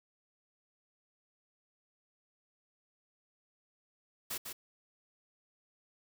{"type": "noise with echo", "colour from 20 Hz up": "white", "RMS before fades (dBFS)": -38, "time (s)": [4.3, 4.38], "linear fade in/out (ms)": 10, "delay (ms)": 150, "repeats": 1, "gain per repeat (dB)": -5, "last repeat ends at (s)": 4.53, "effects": []}